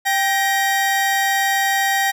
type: tone pair together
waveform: 40% pulse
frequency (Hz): 784 / 1886.3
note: G5 / A#6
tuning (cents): 0 / +20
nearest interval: octave + minor third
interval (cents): 1520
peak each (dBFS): -18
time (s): 0.05-2.12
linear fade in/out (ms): 20
effects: none